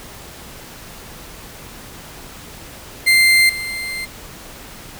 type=tone with level steps; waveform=35% pulse; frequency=2090 Hz; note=C7; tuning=2 cents flat; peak=-8 / -22 dBFS; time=3.06-4.06 s; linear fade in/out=20 ms; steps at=3.49 s; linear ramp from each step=5 ms; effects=pink hiss -37 dBFS RMS until 4.99 s